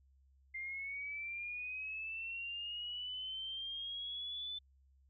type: linear sweep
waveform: sine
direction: up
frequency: 2093 to 3520 Hz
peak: -40 dBFS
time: 0.54-4.59 s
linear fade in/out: 10 ms
effects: added 67 Hz sine -65 dBFS peak until 5.09 s